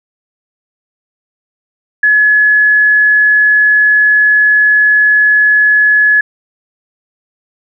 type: tone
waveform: sine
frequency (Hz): 1700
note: G#6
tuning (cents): +40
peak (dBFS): -5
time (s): 2.03-6.21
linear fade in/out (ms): 5
effects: none